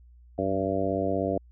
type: harmonic tone with a mistuned harmonic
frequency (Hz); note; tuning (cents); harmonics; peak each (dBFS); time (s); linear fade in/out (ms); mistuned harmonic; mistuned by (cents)
96.6; G2; -25; 1 / 2 / 3 / 4 / 5 / 6 / 7; -35 / -34 / -31 / -33 / -32 / -31 / -31; 0.38-1.38; 5; 1; -44
effects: added 60 Hz sine -50 dBFS peak until 1.51 s